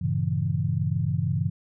sine chord, G diminished seventh, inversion none, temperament equal, 98 / 116.54 / 138.59 / 164.81 Hz, G2 / Bb2 / Db3 / Fb3, 0 / 0 / 0 / 0 cents, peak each -28 / -30 / -27 / -28 dBFS, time 0.01-1.5 s, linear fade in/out 10 ms, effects none

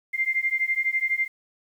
sine beating tone pair, 2093 / 2105 Hz, C7 / C7, 0 / +10 cents, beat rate 12 Hz, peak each -25 / -25 dBFS, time 0.13-1.28 s, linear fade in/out 20 ms, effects 9-bit

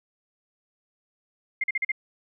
sine tone bursts, 2112 Hz, C7, 16 cents sharp, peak -22 dBFS, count 5, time 1.61-1.918 s, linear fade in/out 5 ms, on 28 ms, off 42 ms, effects none

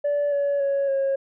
sine tone with pitch steps, 579 / 567.4 / 556.1 / 544.9 Hz, D5 / C#5 / C#5 / C#5, -25 / +40 / +5 / -30 cents, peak -18 dBFS, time 0.04-1.16 s, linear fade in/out 10 ms, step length 280 ms, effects tanh soft clip ceiling -18 dBFS

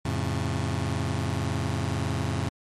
sawtooth chord, F augmented, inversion none, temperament just, 87.31 / 109.13 / 136.42 Hz, F2 / A2 / C#3, 0 / -14 / -27 cents, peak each -26 dBFS, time 0.05-2.49 s, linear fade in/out 5 ms, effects low-pass 10000 Hz 12 dB/octave + MP3 64 kbps

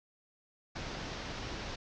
pink low-pass noise, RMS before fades -41 dBFS, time 0.75-1.76 s, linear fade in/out 10 ms, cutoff 6000 Hz, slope 48 dB/octave, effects none

